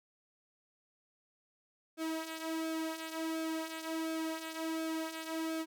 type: tone with flanger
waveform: sawtooth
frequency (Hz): 321.8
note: E4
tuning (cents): -42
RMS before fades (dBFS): -38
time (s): 1.97-5.66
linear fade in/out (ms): 50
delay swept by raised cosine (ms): 1 to 3.3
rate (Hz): 1.4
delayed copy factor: -0.6
effects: none